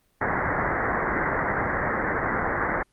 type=low-pass noise; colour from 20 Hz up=white; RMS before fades=-25 dBFS; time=0.21-2.83 s; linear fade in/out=5 ms; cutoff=2000 Hz; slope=96 dB/octave; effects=pink hiss -67 dBFS RMS until 2.92 s + Opus 24 kbps